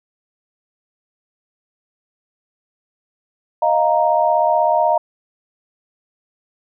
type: chord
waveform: sine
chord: Eb suspended second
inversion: none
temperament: equal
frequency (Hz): 622.3 / 698.5 / 932.3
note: Eb5 / F5 / Bb5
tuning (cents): 0 / 0 / 0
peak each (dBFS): -17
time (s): 3.62-4.98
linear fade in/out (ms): 5
effects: none